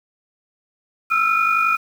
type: tone cluster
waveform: sine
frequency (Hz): 1309 / 1360 / 2446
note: E6 / F6 / D#7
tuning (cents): -13 / -46 / -30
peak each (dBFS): -19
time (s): 1.1-1.77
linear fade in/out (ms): 20
effects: tanh soft clip ceiling -6 dBFS + 7-bit